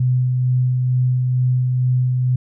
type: tone with tremolo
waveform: sine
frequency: 126.5 Hz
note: B2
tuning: 42 cents sharp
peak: -13 dBFS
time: 0-2.36 s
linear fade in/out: 5 ms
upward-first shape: sine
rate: 2.2 Hz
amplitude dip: 25%
effects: none